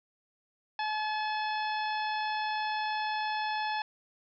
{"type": "harmonic tone with a mistuned harmonic", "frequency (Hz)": 857, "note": "A5", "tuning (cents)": -46, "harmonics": [1, 2, 3, 4, 5, 6], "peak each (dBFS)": [-31, -37, -41, -43, -45, -47], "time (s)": [0.79, 3.82], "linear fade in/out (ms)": 2, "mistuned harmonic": 6, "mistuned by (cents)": 26, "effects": []}